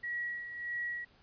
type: tone with tremolo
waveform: sine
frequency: 1918 Hz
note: A#6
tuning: 49 cents sharp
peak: -33 dBFS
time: 0.03-1.05 s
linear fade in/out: 10 ms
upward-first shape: sine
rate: 1.6 Hz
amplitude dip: 60%
effects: pink hiss -64 dBFS RMS until 1.22 s + resampled to 11025 Hz